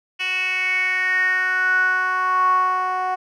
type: tone with band-pass filter sweep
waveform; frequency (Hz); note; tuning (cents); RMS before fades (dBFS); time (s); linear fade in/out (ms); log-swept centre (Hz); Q
10% pulse; 370; F#4; 0; -20; 0.19-3.16; 20; 2800 to 850; 7.4
effects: none